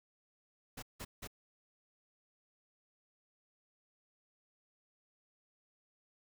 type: noise bursts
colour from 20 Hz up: pink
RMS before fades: -45 dBFS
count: 3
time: 0.77-1.275 s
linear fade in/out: 10 ms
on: 55 ms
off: 170 ms
effects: none